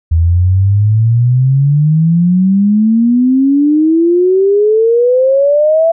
sine exponential sweep, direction up, 80.2 to 670 Hz, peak -6 dBFS, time 0.11-5.92 s, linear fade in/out 10 ms, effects none

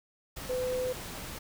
sine tone in noise, 506 Hz, B4, 42 cents sharp, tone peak -29 dBFS, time 0.49-0.93 s, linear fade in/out 10 ms, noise pink, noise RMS -41 dBFS, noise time 0.36-1.39 s, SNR +9 dB, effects none

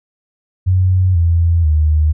sine tone with pitch steps, 92.5 / 84.33 / 76.89 Hz, F#2 / E2 / D#2, 0 / +40 / -20 cents, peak -9 dBFS, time 0.66-2.13 s, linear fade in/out 20 ms, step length 490 ms, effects none

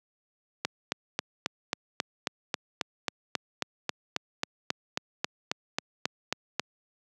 click train, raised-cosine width 0.2 ms, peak -9 dBFS, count 23, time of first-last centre 0.65-6.596 s, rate 3.7 Hz, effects high-pass 150 Hz 12 dB/octave

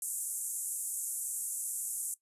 pink band-pass noise, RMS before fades -37 dBFS, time 0.02-2.14 s, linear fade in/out 2 ms, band 7500 to 12000 Hz, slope 48 dB/octave, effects noise-tail reverb RT60 0.1 s tail -17 dB re dry + resampled to 32000 Hz

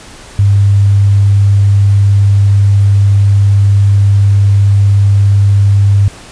sine tone, 100 Hz, G2, 35 cents sharp, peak -4 dBFS, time 0.39-6.08 s, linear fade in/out 0 ms, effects pink hiss -33 dBFS RMS until 6.31 s + resampled to 22050 Hz

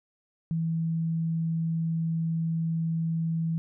sine tone, 163.7 Hz, E3, 12 cents flat, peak -25 dBFS, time 0.51-3.58 s, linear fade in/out 0 ms, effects none

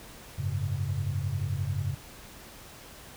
sine chord, F# suspended second, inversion none, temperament equal, 92.5 / 103.83 / 138.59 Hz, F#2 / G#2 / C#3, 0 / 0 / 0 cents, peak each -32 dBFS, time 0.38-1.95 s, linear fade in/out 10 ms, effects pink hiss -48 dBFS RMS until 3.16 s

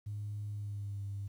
sine tone with pitch glide, 103.83 to 99.89 Hz, G#2 to G2, 0 to +33 cents, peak -36 dBFS, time 0.06-1.28 s, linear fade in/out 10 ms, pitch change -67 cents, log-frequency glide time 0.51-1.03 s, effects tanh soft clip ceiling -32 dBFS + 11-bit

